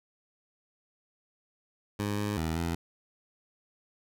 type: tone with pitch steps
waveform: 15% pulse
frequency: 102.8 / 103.7 / 80.6 / 84.1 Hz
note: G#2 / G#2 / E2 / E2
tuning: -17 / -2 / -38 / +35 cents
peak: -23 dBFS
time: 1.99-2.75 s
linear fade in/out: 5 ms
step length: 190 ms
effects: none